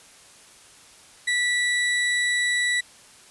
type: tone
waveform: 35% pulse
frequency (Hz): 1957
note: B6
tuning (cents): -16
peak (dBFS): -19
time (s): 1.27-2.81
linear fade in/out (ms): 10
effects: white hiss -50 dBFS RMS until 3.3 s + resampled to 24000 Hz